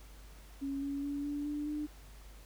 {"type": "tone with pitch steps", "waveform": "sine", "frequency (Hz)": [276.1, 280.6, 285.2, 289.8, 294.6, 299.4], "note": ["C#4", "C#4", "C#4", "D4", "D4", "D4"], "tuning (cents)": [-7, 21, 49, -23, 6, 33], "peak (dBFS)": -34, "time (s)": [0.61, 1.87], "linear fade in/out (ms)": 20, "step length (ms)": 210, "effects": ["added 50 Hz sine -51 dBFS peak until 2.45 s", "pink hiss -59 dBFS RMS until 2.45 s"]}